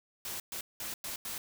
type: noise bursts at uneven times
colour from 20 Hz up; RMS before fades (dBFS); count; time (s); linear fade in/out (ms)
white; -39; 5; 0.25-0.4 / 0.52-0.61 / 0.8-0.94 / 1.04-1.16 / 1.25-1.38; 2
effects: none